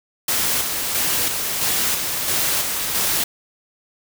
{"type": "noise with tremolo", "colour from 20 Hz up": "white", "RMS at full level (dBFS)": -20, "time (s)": [0.28, 3.24], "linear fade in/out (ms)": 5, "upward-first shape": "square", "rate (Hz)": 1.5, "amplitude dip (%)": 35, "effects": []}